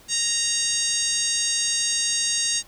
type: harmonic tone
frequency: 932.3 Hz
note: A#5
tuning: in tune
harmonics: 2 / 3 / 4 / 5 / 6 / 7 / 8 / 9 / 10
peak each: -35 / -33 / -29 / -29 / -31 / -25 / -36 / -29 / -35 dBFS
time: 0.08-2.63 s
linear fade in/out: 50 ms
effects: pink hiss -51 dBFS RMS until 2.67 s